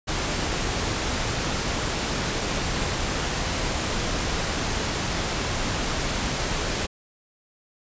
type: noise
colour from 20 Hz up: pink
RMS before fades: -26 dBFS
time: 0.07-6.87 s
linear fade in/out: 20 ms
effects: resampled to 16000 Hz